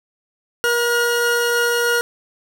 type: tone pair together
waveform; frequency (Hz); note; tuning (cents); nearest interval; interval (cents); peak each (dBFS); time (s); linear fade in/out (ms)
40% pulse; 476.6 / 1433; A#4 / F6; +38 / +44; octave + perfect fifth; 1906; -18; 0.64-2.01; 0
effects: 9-bit